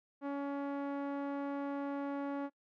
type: tone with low-pass filter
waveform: sawtooth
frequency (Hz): 281.3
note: C#4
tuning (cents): +26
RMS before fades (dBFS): -38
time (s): 0.21-2.5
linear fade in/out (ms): 50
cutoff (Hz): 1200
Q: 0.9
effects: noise-tail reverb RT60 0.1 s tail -23 dB re dry